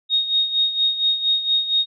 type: tone with tremolo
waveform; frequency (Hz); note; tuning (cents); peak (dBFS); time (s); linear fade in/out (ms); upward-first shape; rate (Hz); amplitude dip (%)
sine; 3729; A#7; 0; -14; 0.09-1.86; 50; sine; 4.3; 70
effects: none